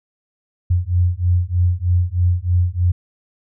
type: beating tone pair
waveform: sine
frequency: 87.31 / 90.51 Hz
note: F2 / F#2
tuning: 0 / -38 cents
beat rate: 3.2 Hz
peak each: -17 dBFS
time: 0.7-2.92 s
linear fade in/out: 10 ms
effects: none